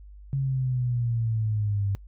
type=exponential sweep; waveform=sine; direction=down; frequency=138 to 98 Hz; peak=-23 dBFS; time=0.33-1.95 s; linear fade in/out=0 ms; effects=noise-tail reverb RT60 0.1 s tail -25 dB re dry + added 50 Hz sine -43 dBFS peak until 2.07 s